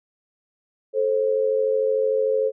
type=tone pair together; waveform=sine; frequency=437.3 / 530.6 Hz; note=A4 / C5; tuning=-11 / +24 cents; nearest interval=minor third; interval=335 cents; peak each=-21 dBFS; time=0.93-2.52 s; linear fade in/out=50 ms; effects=none